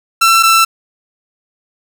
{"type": "tone pair in turn", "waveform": "sawtooth", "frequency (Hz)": [1343, 1335.3], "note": ["E6", "E6"], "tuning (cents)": [32, 22], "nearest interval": "unison", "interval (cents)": 10, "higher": "first", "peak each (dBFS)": -3, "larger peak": "neither", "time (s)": [[0.21, 0.43], [0.43, 0.65]], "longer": "neither", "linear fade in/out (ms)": 10, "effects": []}